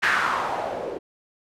blue noise with low-pass filter sweep, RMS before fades -25 dBFS, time 0.02-0.99 s, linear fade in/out 20 ms, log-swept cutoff 1800 to 420 Hz, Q 3, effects none

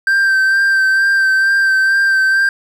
triangle tone with vibrato, 1568 Hz, G6, in tune, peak -8 dBFS, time 0.07-2.49 s, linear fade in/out 2 ms, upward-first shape sine, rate 2.2 Hz, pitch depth 22 cents each way, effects none

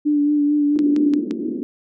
sine tone with vibrato, 293.4 Hz, D4, 2 cents flat, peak -14 dBFS, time 0.05-1.2 s, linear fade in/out 20 ms, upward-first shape sine, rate 4.5 Hz, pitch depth 24 cents each way
white band-pass noise, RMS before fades -25 dBFS, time 0.76-1.63 s, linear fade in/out 0 ms, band 220 to 360 Hz, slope 48 dB/octave
click train, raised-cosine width 0.2 ms, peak -17 dBFS, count 4, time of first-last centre 0.79-1.31 s, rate 5.77 Hz
effects none

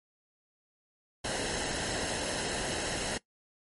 pink noise with comb filter, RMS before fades -33 dBFS, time 1.24-3.18 s, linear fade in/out 10 ms, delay 0.85 ms, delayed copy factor -0.6, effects noise-tail reverb RT60 0.1 s tail -19 dB re dry + MP3 48 kbps

